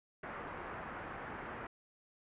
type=low-pass noise; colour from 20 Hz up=white; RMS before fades=-45 dBFS; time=0.23-1.67 s; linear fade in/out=5 ms; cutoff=1700 Hz; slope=24 dB/octave; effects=resampled to 8000 Hz